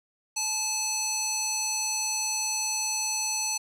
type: tone with band-pass filter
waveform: square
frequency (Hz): 865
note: A5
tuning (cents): -30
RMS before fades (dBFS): -29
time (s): 0.36-3.58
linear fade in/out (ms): 10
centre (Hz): 6700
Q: 2.1
effects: none